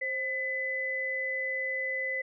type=tone pair together; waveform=sine; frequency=528 / 2007 Hz; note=C5 / B6; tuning=+16 / +27 cents; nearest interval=octave + major seventh; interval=2311 cents; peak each=-37 / -30 dBFS; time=0.01-2.22 s; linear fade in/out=10 ms; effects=none